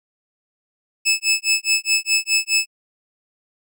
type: tone with tremolo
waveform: 20% pulse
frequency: 2610 Hz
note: E7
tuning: 18 cents flat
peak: -9 dBFS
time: 1.05-2.67 s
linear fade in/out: 20 ms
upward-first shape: sine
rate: 4.8 Hz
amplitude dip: 100%
effects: none